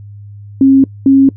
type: tone pair in turn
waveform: sine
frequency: 270 / 271.4 Hz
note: C#4 / C#4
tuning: -45 / -36 cents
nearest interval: unison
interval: 9 cents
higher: second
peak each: -3 dBFS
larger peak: neither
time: 0.61-0.84 / 1.06-1.29 s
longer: neither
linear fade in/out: 2 ms
effects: noise-tail reverb RT60 0.1 s tail -22 dB re dry + added 102 Hz sine -29 dBFS peak until 1.36 s